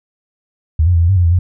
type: tone with pitch steps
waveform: sine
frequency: 78.5 / 89.4 / 84 / 84.9 / 96.9 / 88.7 / 84 / 89.8 Hz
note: D#2 / F2 / E2 / F2 / G2 / F2 / E2 / F2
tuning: +16 / +41 / +33 / -48 / -20 / +27 / +33 / +49 cents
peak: -8 dBFS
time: 0.79-1.39 s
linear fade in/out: 5 ms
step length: 75 ms
effects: none